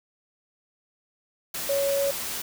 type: tone in noise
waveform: sine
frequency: 558 Hz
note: C#5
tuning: 11 cents sharp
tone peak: -22 dBFS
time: 1.69-2.11 s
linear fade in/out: 5 ms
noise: white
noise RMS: -32 dBFS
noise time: 1.54-2.42 s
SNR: +7 dB
effects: none